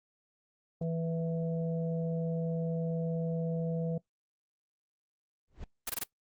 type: harmonic tone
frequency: 164.81 Hz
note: E3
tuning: in tune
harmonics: 1 / 3 / 4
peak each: -31 / -37 / -42 dBFS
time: 0.81-3.98 s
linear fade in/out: 5 ms
type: noise with exponential growth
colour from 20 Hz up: brown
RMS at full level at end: -37 dBFS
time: 5.48-5.64 s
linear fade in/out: 0 ms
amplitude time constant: 33 ms
type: noise bursts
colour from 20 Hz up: white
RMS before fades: -33 dBFS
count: 4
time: 5.87-6.037 s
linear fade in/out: 5 ms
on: 26 ms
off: 21 ms
effects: noise-tail reverb RT60 0.1 s tail -21 dB re dry + Opus 24 kbps